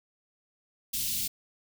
white band-stop noise, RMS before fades -31 dBFS, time 0.93-1.28 s, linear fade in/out 10 ms, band 240 to 2900 Hz, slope 24 dB/octave, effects none

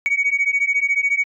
sine beating tone pair, 2241 / 2255 Hz, C#7 / C#7, +18 / +29 cents, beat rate 14 Hz, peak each -18 dBFS, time 0.06-1.24 s, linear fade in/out 0 ms, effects tanh soft clip ceiling -11 dBFS

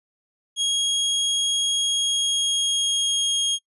sawtooth tone with pitch glide, 3284 to 3258 Hz, G#7 to G#7, -20 to -34 cents, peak -17 dBFS, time 0.56-3.59 s, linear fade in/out 50 ms, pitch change -14 cents, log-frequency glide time 1.73-3.46 s, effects noise-tail reverb RT60 0.1 s tail -26 dB re dry + resampled to 24000 Hz

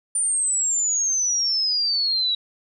sine exponential sweep, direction down, 9230 to 3862 Hz, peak -19 dBFS, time 0.15-2.35 s, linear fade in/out 5 ms, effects none

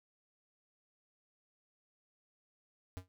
square tone with exponential decay, 91.9 Hz, F#2, 11 cents flat, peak -37 dBFS, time 2.97-3.08 s, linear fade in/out 0 ms, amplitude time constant 22 ms, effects none

